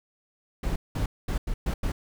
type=noise bursts at uneven times; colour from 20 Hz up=brown; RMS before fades=-27 dBFS; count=6; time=0.63-0.76 / 0.95-1.06 / 1.28-1.38 / 1.47-1.54 / 1.66-1.74 / 1.83-1.92 s; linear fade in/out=5 ms; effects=none